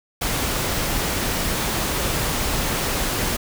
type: noise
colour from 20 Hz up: pink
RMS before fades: -23 dBFS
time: 0.21-3.37 s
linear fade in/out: 10 ms
effects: none